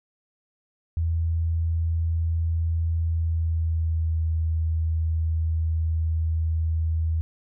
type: tone with pitch glide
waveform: sine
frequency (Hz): 82.41 to 80.67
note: E2 to E2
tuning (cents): 0 to -37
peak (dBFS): -21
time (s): 0.97-7.21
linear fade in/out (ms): 0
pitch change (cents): -37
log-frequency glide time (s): 3.02-4.19
effects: none